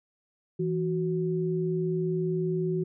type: tone pair together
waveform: sine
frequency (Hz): 164.82 / 370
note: E3 / F#4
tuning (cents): 0 / 0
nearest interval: octave + major second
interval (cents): 1400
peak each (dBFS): -28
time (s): 0.59-2.84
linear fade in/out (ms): 10
effects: none